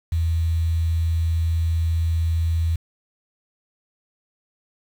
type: tone with quantisation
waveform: sine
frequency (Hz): 82.41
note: E2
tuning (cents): 0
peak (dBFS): -18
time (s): 0.12-2.76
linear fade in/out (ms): 5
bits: 7
effects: none